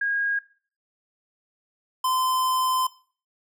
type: tone pair in turn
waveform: sine / square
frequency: 1634 / 1029.4 Hz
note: G#6 / C6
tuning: -29 / -29 cents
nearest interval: minor sixth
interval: 800 cents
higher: first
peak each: -22 dBFS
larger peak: neither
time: 0.01-0.39 / 2.04-2.87 s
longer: second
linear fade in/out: 5 ms
effects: noise-tail reverb RT60 0.4 s tail -17 dB re dry